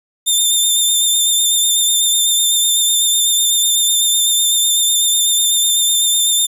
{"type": "tone with vibrato", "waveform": "15% pulse", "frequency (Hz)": 3592, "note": "A7", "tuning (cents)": 35, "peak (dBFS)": -5, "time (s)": [0.26, 6.47], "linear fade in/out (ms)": 20, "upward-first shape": "sine", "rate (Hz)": 8, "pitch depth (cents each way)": 22, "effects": ["resampled to 32000 Hz"]}